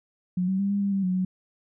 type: tone with pitch steps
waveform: sine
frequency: 181 / 190.1 / 198.4 / 201.2 / 199.2 / 195.2 / 183.5 / 185.3 Hz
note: F#3 / F#3 / G3 / G3 / G3 / G3 / F#3 / F#3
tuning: -38 / +47 / +21 / +45 / +28 / -7 / -14 / +3 cents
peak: -22 dBFS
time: 0.37-1.25 s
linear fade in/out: 5 ms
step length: 110 ms
effects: none